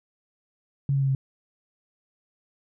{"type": "tone with pitch steps", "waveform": "sine", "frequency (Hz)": [139.1, 137.42, 135.77, 134.13], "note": ["C#3", "C#3", "C#3", "C3"], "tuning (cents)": [6, -15, -36, 43], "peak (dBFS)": -20, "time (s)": [0.89, 1.15], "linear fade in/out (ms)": 2, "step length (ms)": 65, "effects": []}